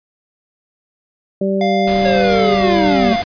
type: harmonic tone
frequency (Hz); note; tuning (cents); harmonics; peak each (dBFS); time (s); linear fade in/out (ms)
194.6; G3; -12; 1 / 2 / 3; -17 / -19 / -20; 1.41-3.13; 5
type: tone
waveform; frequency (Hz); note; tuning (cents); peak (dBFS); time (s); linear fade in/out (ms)
square; 699; F5; +1; -17; 1.61-3.22; 2
type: noise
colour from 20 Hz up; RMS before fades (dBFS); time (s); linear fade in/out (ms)
pink; -27; 1.87-3.24; 5
type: linear sweep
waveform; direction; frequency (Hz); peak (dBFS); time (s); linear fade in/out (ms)
square; down; 555 to 213.8; -16; 2.05-3.16; 5
effects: resampled to 11025 Hz